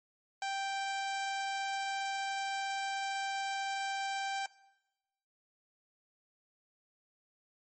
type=tone; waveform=sawtooth; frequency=784 Hz; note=G5; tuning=in tune; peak=-30 dBFS; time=0.42-4.46 s; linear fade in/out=2 ms; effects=noise-tail reverb RT60 1.0 s tail -20 dB re dry + MP3 32 kbps